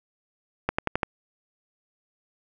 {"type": "accelerating click train", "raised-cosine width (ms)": 0.5, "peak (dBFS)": -8, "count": 5, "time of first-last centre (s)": [0.69, 1.032], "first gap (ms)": 95, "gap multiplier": 0.93, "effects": []}